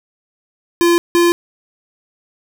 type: tone pair in turn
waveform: square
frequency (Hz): 343.4 / 344.8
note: F4 / F4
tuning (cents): -29 / -22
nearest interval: unison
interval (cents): 7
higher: second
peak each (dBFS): -10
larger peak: neither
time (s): 0.81-0.98 / 1.15-1.32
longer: neither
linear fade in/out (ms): 0
effects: none